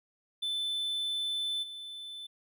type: tone with level steps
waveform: triangle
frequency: 3520 Hz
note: A7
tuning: in tune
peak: -29 / -39 dBFS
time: 0.42-2.27 s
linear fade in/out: 10 ms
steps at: 1.62 s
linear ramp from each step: 20 ms
effects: none